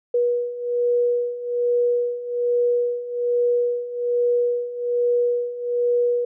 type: beating tone pair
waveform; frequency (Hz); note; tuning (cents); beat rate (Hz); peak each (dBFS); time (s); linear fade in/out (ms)
sine; 482.7 / 483.9; B4 / B4; -40 / -35; 1.2; -24 / -20; 0.14-6.25; 5
effects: none